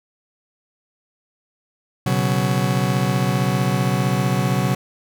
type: chord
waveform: 40% pulse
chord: B suspended second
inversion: none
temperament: just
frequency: 123.47 / 138.9 / 185.21 Hz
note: B2 / C#3 / F#3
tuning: 0 / +4 / +2 cents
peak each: -21 dBFS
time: 2.06-4.75 s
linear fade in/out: 5 ms
effects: none